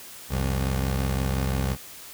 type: tone pair together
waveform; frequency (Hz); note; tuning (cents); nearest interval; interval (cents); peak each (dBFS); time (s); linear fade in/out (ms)
20% pulse; 65.9 / 89.63; C2 / F2; +13 / +45; perfect fourth; 532; -19 / -28; 0.29-1.77; 50
effects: white hiss -43 dBFS RMS until 2.13 s